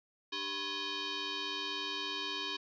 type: tone with frequency modulation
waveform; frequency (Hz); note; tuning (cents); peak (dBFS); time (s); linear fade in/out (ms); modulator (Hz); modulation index
sine; 297.3; D4; +21; -35; 0.32-2.57; 10; 691; 6.2
effects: none